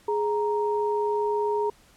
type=tone pair together; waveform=sine; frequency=417.4 / 933.8 Hz; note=G#4 / A#5; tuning=+9 / +3 cents; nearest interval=octave + major second; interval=1394 cents; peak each=-24 / -27 dBFS; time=0.08-1.7 s; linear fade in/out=5 ms; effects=pink hiss -57 dBFS RMS until 1.96 s + low-pass 12000 Hz 12 dB/octave